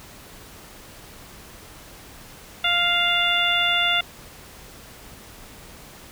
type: harmonic tone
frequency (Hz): 698.5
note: F5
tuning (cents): 0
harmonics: 1 / 2 / 3 / 4 / 5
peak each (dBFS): -28 / -25 / -25 / -23 / -23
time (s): 2.64-4.01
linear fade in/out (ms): 5
effects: pink hiss -44 dBFS RMS until 6.11 s